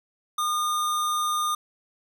square tone, 1217 Hz, D#6, 39 cents flat, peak -24 dBFS, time 0.38-1.55 s, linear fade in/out 5 ms, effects none

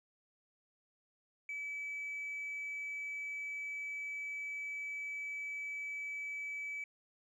triangle tone with tanh clipping, 2296 Hz, D7, 40 cents flat, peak -39 dBFS, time 1.49-6.84 s, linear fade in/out 2 ms, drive 5 dB, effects none

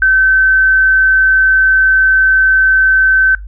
sine tone, 1537 Hz, G6, 35 cents flat, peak -6 dBFS, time 0.02-3.35 s, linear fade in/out 2 ms, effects noise-tail reverb RT60 0.2 s tail -23 dB re dry + added 50 Hz sine -25 dBFS peak until 3.47 s

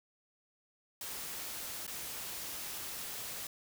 white noise with dropouts, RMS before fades -42 dBFS, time 1.01-3.47 s, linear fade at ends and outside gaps 2 ms, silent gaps 1.867-1.877 s, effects none

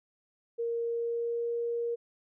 sine tone with pitch glide, 466.2 to 470 Hz, A#4 to A#4, 0 to +14 cents, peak -29 dBFS, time 0.58-1.96 s, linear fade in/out 20 ms, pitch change +14 cents, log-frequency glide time 0.84-1.51 s, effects none

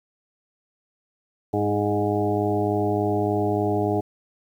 harmonic tone with a mistuned harmonic, 103.4 Hz, G#2, 7 cents flat, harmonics 1 / 2 / 3 / 4 / 6 / 7 / 8, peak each -27 / -31 / -26 / -25 / -30 / -28 / -33 dBFS, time 1.53-4.01 s, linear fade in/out 10 ms, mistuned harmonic 3, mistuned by +19 cents, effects 9-bit

